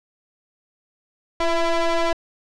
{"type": "ring-modulated tone", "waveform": "30% pulse", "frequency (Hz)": 335.1, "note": "E4", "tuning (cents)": 29, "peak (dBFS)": -12, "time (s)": [1.4, 2.13], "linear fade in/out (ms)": 5, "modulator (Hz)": 329, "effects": ["low-pass 5000 Hz 12 dB/octave"]}